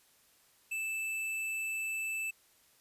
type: tone with hard clipping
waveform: sine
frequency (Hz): 2637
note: E7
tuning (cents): 0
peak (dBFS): -35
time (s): 0.71-2.31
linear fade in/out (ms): 10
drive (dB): 12
effects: white hiss -66 dBFS RMS until 2.8 s + resampled to 32000 Hz